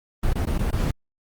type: noise with dropouts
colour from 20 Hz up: brown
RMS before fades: -22 dBFS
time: 0.23-0.91 s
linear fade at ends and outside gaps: 5 ms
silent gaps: 0.332-0.354 / 0.455-0.469 / 0.58-0.59 / 0.709-0.727 s
effects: Opus 32 kbps